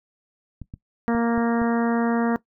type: clicks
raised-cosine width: 5 ms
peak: -23 dBFS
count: 5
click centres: 0.617 / 0.739 / 1.149 / 1.378 / 1.617 s
type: harmonic tone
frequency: 233.1 Hz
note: A#3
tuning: in tune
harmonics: 1 / 2 / 3 / 4 / 5 / 6 / 7 / 8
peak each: -20 / -26 / -30 / -32 / -34 / -36 / -37 / -38 dBFS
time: 1.08-2.36 s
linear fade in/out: 0 ms
effects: noise-tail reverb RT60 0.1 s tail -18 dB re dry

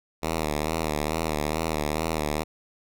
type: tone with vibrato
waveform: 5% pulse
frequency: 77.7 Hz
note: D#2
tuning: 2 cents flat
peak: -14 dBFS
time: 0.22-2.44 s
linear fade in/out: 20 ms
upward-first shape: sine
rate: 2.3 Hz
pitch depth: 82 cents each way
effects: none

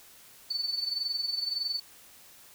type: tone with amplitude modulation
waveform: sine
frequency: 4494 Hz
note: C#8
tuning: 23 cents sharp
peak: -26 dBFS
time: 0.5-1.8 s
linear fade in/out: 10 ms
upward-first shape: sine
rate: 21.7 Hz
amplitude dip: 70%
effects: white hiss -54 dBFS RMS until 2.54 s

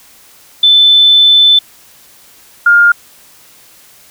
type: tone pair in turn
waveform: sine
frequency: 3520 / 1411.5 Hz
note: A7 / F6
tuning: 0 / +18 cents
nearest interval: octave + major third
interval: 1582 cents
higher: first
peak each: -3 dBFS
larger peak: neither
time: 0.63-1.59 / 2.66-2.92 s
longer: first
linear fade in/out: 5 ms
effects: white hiss -42 dBFS RMS until 4.1 s

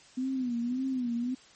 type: tone with vibrato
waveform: sine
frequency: 249.9 Hz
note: B3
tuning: 21 cents sharp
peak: -28 dBFS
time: 0.17-1.35 s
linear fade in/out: 10 ms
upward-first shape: sine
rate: 1.8 Hz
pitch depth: 110 cents each way
effects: white hiss -56 dBFS RMS until 1.55 s + MP3 32 kbps

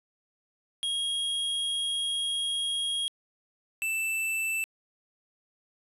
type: tone pair in turn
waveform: square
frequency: 3275 / 2652 Hz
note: G#7 / E7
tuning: -25 / +10 cents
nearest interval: major third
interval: 365 cents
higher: first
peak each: -28 dBFS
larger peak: neither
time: 0.83-3.08 / 3.82-4.64 s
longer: first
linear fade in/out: 0 ms
effects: resampled to 32000 Hz + 9-bit

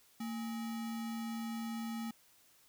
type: tone with sample-and-hold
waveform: sine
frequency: 227.2 Hz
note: A#3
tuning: 44 cents flat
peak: -37 dBFS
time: 0.2-2.11 s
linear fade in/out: 5 ms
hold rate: 1050 Hz
effects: white hiss -66 dBFS RMS until 2.68 s

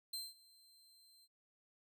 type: tone with ADSR envelope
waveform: sawtooth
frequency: 4126 Hz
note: C8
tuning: 25 cents flat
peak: -37 dBFS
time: 0.13-1.28 s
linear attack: 6 ms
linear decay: 200 ms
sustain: -24 dB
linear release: 44 ms
effects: none

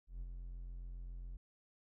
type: tone with ADSR envelope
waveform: triangle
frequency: 43.65 Hz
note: F1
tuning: in tune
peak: -38 dBFS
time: 0.07-1.37 s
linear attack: 140 ms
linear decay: 37 ms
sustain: -4 dB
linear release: 4 ms
effects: none

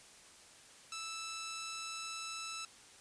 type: tone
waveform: 10% pulse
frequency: 1318.5 Hz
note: E6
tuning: in tune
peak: -33 dBFS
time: 0.92-2.65 s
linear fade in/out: 2 ms
effects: white hiss -58 dBFS RMS until 3 s + resampled to 22050 Hz

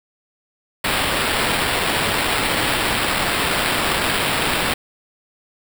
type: noise with sample-and-hold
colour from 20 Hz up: white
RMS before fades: -20 dBFS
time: 0.84-4.74 s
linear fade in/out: 5 ms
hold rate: 6300 Hz
effects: none

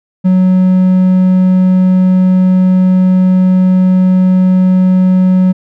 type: tone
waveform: triangle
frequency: 185 Hz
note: F#3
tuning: in tune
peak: -3 dBFS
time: 0.24-5.53 s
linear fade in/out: 20 ms
effects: none

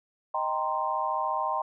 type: chord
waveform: sine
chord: C minor seventh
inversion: first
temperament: equal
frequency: 622.3 / 784 / 932.3 / 1046.5 Hz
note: Eb5 / G5 / Bb5 / C6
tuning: 0 / 0 / 0 / 0 cents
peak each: -34 / -32 / -31 / -30 dBFS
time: 0.34-1.62 s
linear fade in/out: 5 ms
effects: none

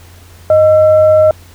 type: tone with frequency modulation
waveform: sine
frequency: 622.3 Hz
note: D#5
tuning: in tune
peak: -4 dBFS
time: 0.5-1.31 s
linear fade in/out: 2 ms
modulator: 720 Hz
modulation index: 0.26
effects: added 87 Hz sine -37 dBFS peak until 1.54 s + pink hiss -42 dBFS RMS until 1.54 s

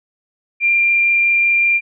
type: tone with frequency modulation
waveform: sine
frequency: 2385 Hz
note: D7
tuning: 26 cents sharp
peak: -11 dBFS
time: 0.6-1.81 s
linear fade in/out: 50 ms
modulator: 25.3 Hz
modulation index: 0.48
effects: none

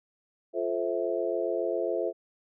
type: chord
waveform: sine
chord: F major seventh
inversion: none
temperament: just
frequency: 349.2 / 436.5 / 523.8 / 654.8 Hz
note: F4 / A4 / C5 / E5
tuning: 0 / -14 / +2 / -12 cents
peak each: -32 dBFS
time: 0.53-2.13 s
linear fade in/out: 50 ms
effects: none

